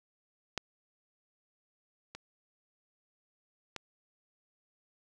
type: clicks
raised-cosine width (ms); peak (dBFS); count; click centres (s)
0.2; -15 / -26 / -21; 3; 0.577 / 2.15 / 3.763
effects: none